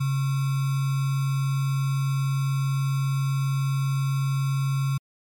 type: tone with sample-and-hold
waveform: sine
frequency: 136.3 Hz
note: C#3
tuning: 29 cents flat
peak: -21 dBFS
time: 0-4.98 s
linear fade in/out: 10 ms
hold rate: 1225 Hz
effects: MP3 64 kbps